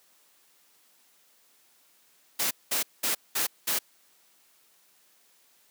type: noise bursts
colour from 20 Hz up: white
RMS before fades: -27 dBFS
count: 5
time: 2.39-3.79 s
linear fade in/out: 10 ms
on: 120 ms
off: 200 ms
effects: white hiss -63 dBFS RMS until 5.7 s + high-pass 200 Hz 12 dB/octave